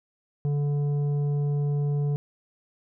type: tone with tanh clipping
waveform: triangle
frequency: 144.8 Hz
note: D3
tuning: 24 cents flat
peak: -24 dBFS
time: 0.45-2.16 s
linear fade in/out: 0 ms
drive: 12 dB
effects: none